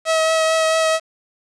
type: tone with vibrato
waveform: sawtooth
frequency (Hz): 642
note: E5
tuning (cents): -46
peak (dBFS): -11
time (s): 0.05-1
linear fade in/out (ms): 50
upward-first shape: triangle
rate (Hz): 4.5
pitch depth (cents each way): 15
effects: resampled to 22050 Hz + 7-bit